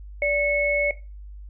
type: tone pair together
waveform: sine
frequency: 582 / 2197 Hz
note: D5 / C#7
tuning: -16 / -16 cents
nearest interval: octave + major seventh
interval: 2300 cents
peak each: -22 dBFS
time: 0.22-0.91 s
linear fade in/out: 2 ms
effects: noise-tail reverb RT60 0.3 s tail -17 dB re dry + added 50 Hz sine -37 dBFS peak until 1.49 s